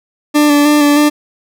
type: tone with vibrato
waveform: 40% pulse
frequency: 293.7 Hz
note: D4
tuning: in tune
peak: -6 dBFS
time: 0.34-1.1 s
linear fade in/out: 20 ms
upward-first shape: square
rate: 3.2 Hz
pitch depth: 19 cents each way
effects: none